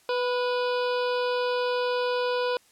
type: harmonic tone with a mistuned harmonic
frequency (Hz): 494.7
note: B4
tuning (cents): +3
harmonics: 1 / 2 / 3 / 5 / 6 / 7 / 8 / 9 / 10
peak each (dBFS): -25 / -31 / -35 / -39 / -41 / -42 / -43 / -44 / -45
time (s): 0.09-2.57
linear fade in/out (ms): 2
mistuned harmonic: 3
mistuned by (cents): -28
effects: white hiss -60 dBFS RMS until 2.71 s + low-pass 11000 Hz 12 dB/octave